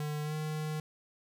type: tone with pitch glide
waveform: square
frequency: 150 to 154.04 Hz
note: D3 to D#3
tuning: +37 to -17 cents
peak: -34 dBFS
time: 0-0.8 s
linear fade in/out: 2 ms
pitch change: +46 cents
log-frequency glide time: 0.23-0.34 s
effects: none